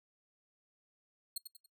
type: tone with echo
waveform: 15% pulse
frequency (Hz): 4275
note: C8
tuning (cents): +36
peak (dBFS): -29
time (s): 1.36-1.38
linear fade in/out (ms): 5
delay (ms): 94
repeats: 3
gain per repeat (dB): -8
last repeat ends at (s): 1.662
effects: noise-tail reverb RT60 0.1 s tail -22 dB re dry